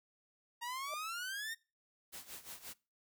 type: exponential sweep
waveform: sawtooth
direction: up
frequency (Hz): 932.3 to 1864.7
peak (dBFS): -36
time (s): 0.61-1.55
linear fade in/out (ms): 20
type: tone with exponential growth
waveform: sine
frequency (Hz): 621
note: D#5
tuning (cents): -3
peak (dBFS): -39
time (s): 0.85-0.94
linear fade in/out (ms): 2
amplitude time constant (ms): 19
type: noise with tremolo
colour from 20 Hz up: white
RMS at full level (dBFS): -47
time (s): 2.12-2.74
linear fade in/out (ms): 20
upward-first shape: sine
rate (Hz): 5.7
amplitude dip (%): 80
effects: noise-tail reverb RT60 0.3 s tail -22 dB re dry

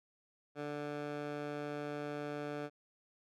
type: tone with band-pass filter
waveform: 15% pulse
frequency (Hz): 146.83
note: D3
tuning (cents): 0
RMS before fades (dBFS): -41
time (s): 0.55-2.7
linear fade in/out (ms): 50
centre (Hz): 750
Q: 0.51
effects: none

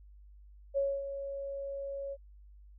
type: tone with ADSR envelope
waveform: sine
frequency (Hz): 554.4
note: C#5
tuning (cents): 0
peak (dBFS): -26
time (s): 0.74-2.17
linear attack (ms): 32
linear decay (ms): 250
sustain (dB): -10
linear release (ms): 46
effects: added 50 Hz sine -52 dBFS peak until 2.78 s

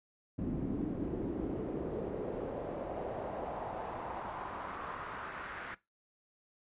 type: noise with band-pass filter sweep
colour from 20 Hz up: brown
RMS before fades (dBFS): -39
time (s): 0.38-5.75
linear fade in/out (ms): 10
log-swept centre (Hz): 240 to 1600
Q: 2.3
effects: noise-tail reverb RT60 0.2 s tail -18 dB re dry + resampled to 8000 Hz

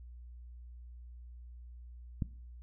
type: click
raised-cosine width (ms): 5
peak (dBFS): -20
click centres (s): 2.222
effects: noise-tail reverb RT60 0.5 s tail -20 dB re dry + added 60 Hz sine -47 dBFS peak until 2.62 s

